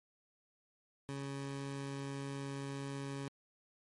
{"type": "tone", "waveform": "20% pulse", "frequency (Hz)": 138.59, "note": "C#3", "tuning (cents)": 0, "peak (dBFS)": -35, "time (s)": [1.09, 3.28], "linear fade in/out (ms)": 0, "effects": ["MP3 48 kbps"]}